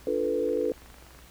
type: chord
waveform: sine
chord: B half-diminished seventh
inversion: first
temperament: equal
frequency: 293.7 / 349.2 / 440 / 493.9 Hz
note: D4 / F4 / A4 / B4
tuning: 0 / 0 / 0 / 0 cents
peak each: -33 / -33 / -28 / -28 dBFS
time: 0.07-0.72 s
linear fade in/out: 2 ms
type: click train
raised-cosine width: 0.5 ms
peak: -36 dBFS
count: 18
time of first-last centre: 0.49-1.19 s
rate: 24.3 Hz
effects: added 60 Hz sine -53 dBFS peak until 1.3 s + pink hiss -53 dBFS RMS until 1.3 s